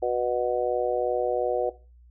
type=harmonic tone; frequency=122.8 Hz; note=B2; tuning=9 cents flat; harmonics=3 / 4 / 5 / 6; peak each=-29 / -26 / -29 / -29 dBFS; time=0.02-1.7 s; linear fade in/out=10 ms; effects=noise-tail reverb RT60 0.3 s tail -17 dB re dry + added 60 Hz sine -50 dBFS peak until 2.1 s